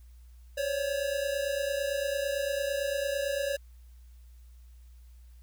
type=tone pair together; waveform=square; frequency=539 / 567.9 Hz; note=C#5 / C#5; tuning=-49 / +42 cents; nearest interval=minor second; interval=91 cents; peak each=-34 / -31 dBFS; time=0.57-3.57 s; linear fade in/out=10 ms; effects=added 60 Hz sine -49 dBFS peak until 5.42 s + white hiss -69 dBFS RMS until 5.42 s